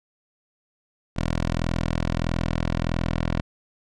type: tone with low-pass filter sweep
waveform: 10% pulse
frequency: 41.57 Hz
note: E1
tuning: 15 cents sharp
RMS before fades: -25 dBFS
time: 1.16-3.41 s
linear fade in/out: 10 ms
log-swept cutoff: 6600 to 4000 Hz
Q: 0.76
effects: none